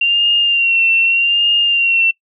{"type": "tone with vibrato", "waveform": "sine", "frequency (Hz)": 2763, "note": "F7", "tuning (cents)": -19, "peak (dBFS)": -10, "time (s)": [0.01, 2.11], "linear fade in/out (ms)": 5, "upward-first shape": "sine", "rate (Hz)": 0.83, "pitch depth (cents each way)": 42, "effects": ["noise-tail reverb RT60 0.1 s tail -22 dB re dry"]}